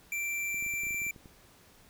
square tone, 2349 Hz, D7, in tune, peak -32 dBFS, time 0.12-1.11 s, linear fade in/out 2 ms
clicks, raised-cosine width 3 ms, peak -37 dBFS, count 12, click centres 0.544 / 0.625 / 0.664 / 0.738 / 0.835 / 0.868 / 0.908 / 0.945 / 1.018 / 1.066 / 1.162 / 1.258 s
effects pink hiss -59 dBFS RMS until 1.89 s

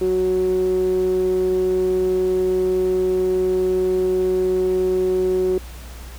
sawtooth tone with band-pass filter, 185 Hz, F#3, in tune, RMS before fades -19 dBFS, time 0.01-5.58 s, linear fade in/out 2 ms, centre 380 Hz, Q 7.7, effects added 60 Hz sine -34 dBFS peak until 6.18 s + pink hiss -42 dBFS RMS until 6.18 s

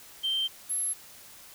sine tone pair in turn, 3136 / 11155 Hz, G7 / F9, 0 / -3 cents, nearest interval octave + minor seventh, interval 2197 cents, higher second, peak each -24 / -26 dBFS, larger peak first, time 0.23-0.48 / 0.69-0.94 s, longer neither, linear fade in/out 20 ms, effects tanh soft clip ceiling -23 dBFS + white hiss -50 dBFS RMS until 1.54 s

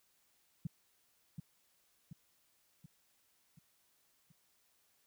sine tone with echo, 159 Hz, D#3, 38 cents sharp, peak -34 dBFS, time 0.65-0.67 s, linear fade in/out 5 ms, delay 730 ms, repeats 5, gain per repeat -5 dB, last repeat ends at 4.32 s, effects white hiss -74 dBFS RMS until 5.06 s

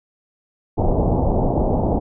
pink low-pass noise, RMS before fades -18 dBFS, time 0.77-2 s, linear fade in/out 20 ms, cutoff 860 Hz, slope 48 dB/octave, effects none

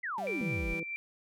sine exponential sweep, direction down, 2100 to 36.92 Hz, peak -33 dBFS, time 0.03-0.74 s, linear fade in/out 10 ms
sawtooth tone with vibrato, 196 Hz, G3, in tune, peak -38 dBFS, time 0.18-0.8 s, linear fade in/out 2 ms, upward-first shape triangle, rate 6.6 Hz, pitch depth 9 cents each way
sine tone with tremolo, 2349 Hz, D7, in tune, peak -33 dBFS, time 0.27-0.96 s, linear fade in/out 0 ms, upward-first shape triangle, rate 4.7 Hz, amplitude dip 50%
harmonic tone, 165.2 Hz, E3, 4 cents sharp, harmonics 1 / 2 / 3, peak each -42 / -40 / -42 dBFS, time 0.41-0.83 s, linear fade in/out 0 ms
effects none

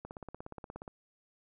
click train, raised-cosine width 1 ms, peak -29 dBFS, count 15, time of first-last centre 0.05-0.878 s, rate 16.9 Hz, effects none

